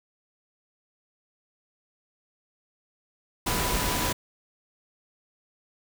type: tone in noise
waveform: sine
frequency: 987.8 Hz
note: B5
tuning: in tune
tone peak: -34 dBFS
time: 3.46-4.13 s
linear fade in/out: 10 ms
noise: pink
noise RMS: -27 dBFS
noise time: 3.46-4.13 s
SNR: -10 dB
effects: none